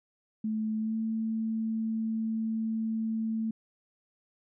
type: tone with pitch glide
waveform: sine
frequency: 217.7 to 222.4 Hz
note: A3 to A3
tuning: -18 to +19 cents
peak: -28 dBFS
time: 0.44-3.51 s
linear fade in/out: 5 ms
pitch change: +37 cents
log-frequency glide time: 0.78-0.96 s
effects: none